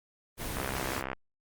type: noise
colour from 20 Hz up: pink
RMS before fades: -36 dBFS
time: 0.37-1.03 s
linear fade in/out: 50 ms
type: click train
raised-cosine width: 0.5 ms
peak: -18 dBFS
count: 38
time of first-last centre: 0.57-1.131 s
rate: 65.9 Hz
effects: Opus 24 kbps